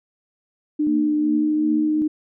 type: tone with pitch glide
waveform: sine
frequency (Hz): 300.9 to 306.2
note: D4 to D#4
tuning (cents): +42 to -28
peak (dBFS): -17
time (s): 0.79-2.08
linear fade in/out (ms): 10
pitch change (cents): +30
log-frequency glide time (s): 1.17-1.65
type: tone with tremolo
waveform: sine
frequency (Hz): 230.9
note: A#3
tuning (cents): -16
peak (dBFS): -21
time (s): 0.87-2.02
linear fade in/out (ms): 0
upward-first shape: triangle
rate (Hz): 2.6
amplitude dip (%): 90
effects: none